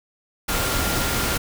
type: tone in noise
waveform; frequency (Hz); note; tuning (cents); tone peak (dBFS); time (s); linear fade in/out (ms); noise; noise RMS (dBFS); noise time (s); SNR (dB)
sine; 1396.9; F6; 0; -31; 0.48-1.38; 10; pink; -23; 0.48-1.38; -11
effects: none